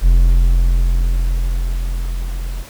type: tone with level ramp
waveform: triangle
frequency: 43.25 Hz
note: F1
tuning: 16 cents flat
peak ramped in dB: -4 to -19 dBFS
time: 0.01-2.65 s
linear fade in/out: 50 ms
effects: pink hiss -38 dBFS RMS until 2.69 s